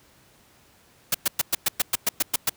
white noise bursts, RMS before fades -21 dBFS, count 11, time 1.12-2.495 s, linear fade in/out 5 ms, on 25 ms, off 110 ms, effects pink hiss -57 dBFS RMS until 2.56 s + high-pass 60 Hz 12 dB/octave

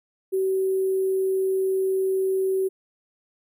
sine tone with sample-and-hold, 381.2 Hz, G4, 48 cents flat, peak -20 dBFS, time 0.32-2.69 s, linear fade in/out 20 ms, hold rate 11025 Hz, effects none

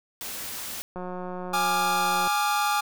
white noise, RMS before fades -35 dBFS, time 0.21-0.82 s, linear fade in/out 0 ms
click train, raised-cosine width 1 ms, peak -22 dBFS, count 239, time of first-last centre 0.96-2.275 s, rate 181 Hz
45% pulse chord, D diminished, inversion second, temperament equal with one note detuned, 830.6 / 1189.7 / 1396.9 Hz, Ab5 / D6 / F6, 0 / +22 / 0 cents, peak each -25 / -27 / -30 dBFS, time 1.53-2.81 s, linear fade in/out 10 ms
effects none

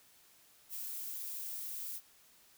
violet noise, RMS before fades -42 dBFS, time 0.69-2.01 s, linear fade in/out 50 ms, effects white hiss -64 dBFS RMS until 2.57 s

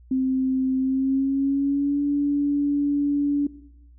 sine tone with pitch glide, 261.6 to 286.9 Hz, C4 to D4, 0 to -40 cents, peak -19 dBFS, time 0.11-3.47 s, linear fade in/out 5 ms, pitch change +160 cents, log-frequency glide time 0.78-2.02 s, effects noise-tail reverb RT60 0.8 s tail -17 dB re dry + added 60 Hz sine -47 dBFS peak until 3.98 s

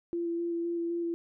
sine tone with vibrato, 340 Hz, F4, 46 cents flat, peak -29 dBFS, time 0.13-1.14 s, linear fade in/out 0 ms, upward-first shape square, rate 3.9 Hz, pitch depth 11 cents each way, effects none

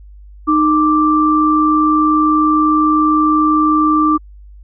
sine tone pair together, 307.6 / 1174.7 Hz, D#4 / D6, -20 / 0 cents, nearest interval octave + major seventh, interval 2320 cents, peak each -12 dBFS, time 0.47-4.18 s, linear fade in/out 20 ms, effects added 50 Hz sine -35 dBFS peak until 4.63 s

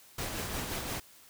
pink noise with tremolo, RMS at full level -35 dBFS, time 0.18-1 s, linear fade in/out 5 ms, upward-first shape sine, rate 5.7 Hz, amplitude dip 35%, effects white hiss -57 dBFS RMS until 1.29 s

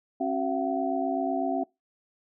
sine tone cluster, 270.8 / 372.8 / 679 / 747 Hz, C#4 / F#4 / F5 / F#5, -40 / +13 / -49 / +16 cents, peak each -29 / -33 / -30 / -32 dBFS, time 0.2-1.64 s, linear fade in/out 10 ms, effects noise-tail reverb RT60 0.2 s tail -23 dB re dry

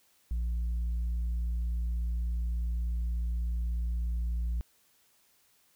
sine tone with tanh clipping, 58.27 Hz, A#1, in tune, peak -29 dBFS, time 0.31-4.61 s, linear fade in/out 0 ms, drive 2 dB, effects white hiss -67 dBFS RMS until 5.75 s

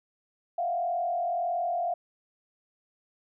sine tone with frequency modulation, 698.5 Hz, F5, in tune, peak -26 dBFS, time 0.58-1.94 s, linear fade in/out 5 ms, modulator 41.7 Hz, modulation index 0.82, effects none

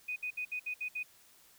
sine tone bursts, 2489 Hz, D#7, in tune, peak -34 dBFS, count 7, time 0.08-1.032 s, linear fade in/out 10 ms, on 82 ms, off 63 ms, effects white hiss -62 dBFS RMS until 1.58 s

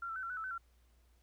sine tone with pitch steps, 1378 / 1332 / 1520 / 1360 / 1488 / 1315 / 1520 / 1368 Hz, F6 / E6 / F#6 / F6 / F#6 / E6 / F#6 / F6, -24 / +18 / +46 / -46 / +9 / -5 / +46 / -36 cents, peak -38 dBFS, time 0.02-0.58 s, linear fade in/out 5 ms, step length 70 ms, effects added 60 Hz sine -65 dBFS peak until 1.22 s + pink hiss -75 dBFS RMS until 1.22 s

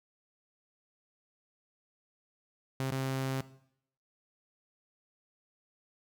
sawtooth tone with dropouts, 133.1 Hz, C3, 30 cents sharp, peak -27 dBFS, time 2.8-3.41 s, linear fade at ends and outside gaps 0 ms, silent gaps 2.907-2.921 s, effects noise-tail reverb RT60 0.7 s tail -17 dB re dry

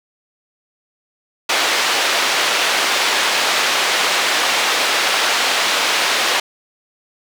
white band-pass noise, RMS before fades -17 dBFS, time 1.49-6.4 s, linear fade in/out 5 ms, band 460 to 3700 Hz, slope 12 dB/octave, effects none

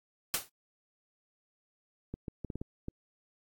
white noise with exponential decay, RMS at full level -26 dBFS, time 0.34-0.49 s, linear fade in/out 0 ms, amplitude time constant 32 ms
clicks, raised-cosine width 3 ms, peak -25 dBFS, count 7, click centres 2.14 / 2.282 / 2.447 / 2.502 / 2.556 / 2.615 / 2.884 s
effects AAC 64 kbps

